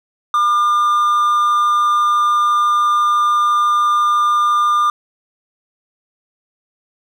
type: tone with amplitude modulation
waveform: triangle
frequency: 1201 Hz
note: D6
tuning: 38 cents sharp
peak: -8 dBFS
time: 0.34-4.9 s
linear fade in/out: 2 ms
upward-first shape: sine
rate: 212 Hz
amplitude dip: 35%
effects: none